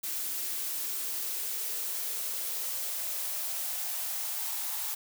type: noise with high-pass filter sweep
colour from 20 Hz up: blue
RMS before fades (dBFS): -34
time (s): 0.03-4.95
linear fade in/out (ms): 10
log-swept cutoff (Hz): 270 to 890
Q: 3.2
effects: none